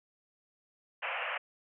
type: band-pass noise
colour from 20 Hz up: white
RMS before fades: -36 dBFS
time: 1.02-1.38 s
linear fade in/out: 10 ms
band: 510 to 2900 Hz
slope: 96 dB/octave
effects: none